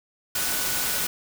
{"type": "tone in noise", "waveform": "sine", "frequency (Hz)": 1479, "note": "F#6", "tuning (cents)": -1, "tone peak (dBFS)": -37, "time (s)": [0.35, 1.07], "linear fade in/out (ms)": 5, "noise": "white", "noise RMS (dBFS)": -26, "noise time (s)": [0.35, 1.07], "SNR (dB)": -14, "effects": []}